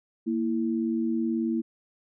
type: tone pair together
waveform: sine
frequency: 231.3 / 329.6 Hz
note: A#3 / E4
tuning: -13 / 0 cents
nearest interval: tritone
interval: 613 cents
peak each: -26 / -28 dBFS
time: 0.26-1.62 s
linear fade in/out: 20 ms
effects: none